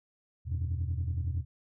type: chord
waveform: sine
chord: E suspended second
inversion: none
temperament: equal with one note detuned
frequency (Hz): 82.41 / 93.2 / 123.47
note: E2 / F#2 / B2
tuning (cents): 0 / +13 / 0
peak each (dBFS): -30 / -33 / -35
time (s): 0.45-1.45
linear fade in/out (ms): 50
effects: tanh soft clip ceiling -25 dBFS